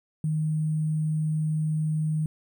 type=tone with sample-and-hold; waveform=sine; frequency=155.56 Hz; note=D#3; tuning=in tune; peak=-23 dBFS; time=0.24-2.26 s; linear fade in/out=2 ms; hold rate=8820 Hz; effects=none